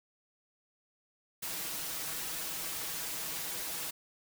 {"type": "noise with comb filter", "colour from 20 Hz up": "white", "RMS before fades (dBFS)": -38, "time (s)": [1.42, 3.91], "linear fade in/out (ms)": 10, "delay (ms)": 6.2, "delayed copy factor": 0.7, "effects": []}